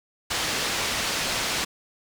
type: low-pass noise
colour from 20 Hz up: white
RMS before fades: -27 dBFS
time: 0.3-1.65 s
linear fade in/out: 10 ms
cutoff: 5200 Hz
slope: 12 dB/octave
effects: none